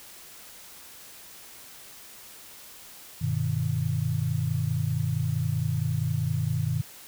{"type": "chord", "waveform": "sine", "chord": "G augmented", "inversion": "none", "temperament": "just", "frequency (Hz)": [98, 122.5, 153.12], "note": ["G2", "B2", "D#3"], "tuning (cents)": [0, -14, -27], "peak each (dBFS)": [-30, -28, -28], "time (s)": [3.21, 6.82], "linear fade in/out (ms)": 10, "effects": ["white hiss -47 dBFS RMS until 7.07 s"]}